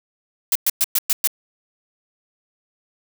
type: noise bursts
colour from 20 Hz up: blue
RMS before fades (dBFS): -17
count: 6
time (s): 0.52-1.274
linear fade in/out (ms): 2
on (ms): 34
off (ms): 110
effects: none